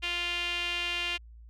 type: tone with band-pass filter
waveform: sawtooth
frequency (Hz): 349.2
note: F4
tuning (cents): 0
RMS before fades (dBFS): -32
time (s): 0.02-1.18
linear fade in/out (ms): 20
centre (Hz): 2800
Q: 4.5
effects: added 57 Hz sine -47 dBFS peak until 1.49 s